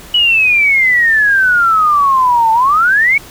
sine exponential two-way sweep, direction down then up, 2960 to 880 to 2284 Hz, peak -7 dBFS, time 0.14-3.18 s, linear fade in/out 5 ms, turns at 2.52 s, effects pink hiss -35 dBFS RMS until 3.3 s

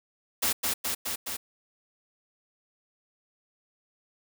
white noise with echo, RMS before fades -26 dBFS, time 0.42-0.53 s, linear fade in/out 10 ms, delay 210 ms, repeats 4, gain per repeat -2 dB, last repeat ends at 1.37 s, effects none

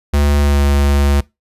square tone with pitch glide, 72.1 to 70.78 Hz, D2 to C#2, -31 to +37 cents, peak -11 dBFS, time 0.13-1.21 s, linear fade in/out 10 ms, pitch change -32 cents, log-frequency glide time 0.4-0.6 s, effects noise-tail reverb RT60 0.2 s tail -21 dB re dry + resampled to 32000 Hz

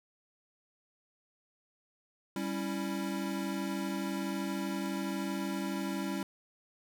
square chord, C# diminished, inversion second, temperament equal, 196 / 277.2 / 329.6 Hz, G3 / C#4 / E4, 0 / 0 / 0 cents, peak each -37 / -39 / -39 dBFS, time 2.36-6.23 s, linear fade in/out 2 ms, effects none

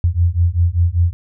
sine beating tone pair, 84 / 89.1 Hz, E2 / F2, +33 / +35 cents, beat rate 5.1 Hz, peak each -15 dBFS, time 0.04-1.13 s, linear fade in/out 0 ms, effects none

